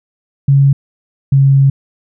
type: tone pair in turn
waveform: sine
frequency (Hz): 138.59 / 137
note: C#3 / C#3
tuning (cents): 0 / -20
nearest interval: unison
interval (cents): 20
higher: first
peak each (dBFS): -5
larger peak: neither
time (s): 0.48-0.73 / 1.32-1.7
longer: second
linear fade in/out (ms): 5
effects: none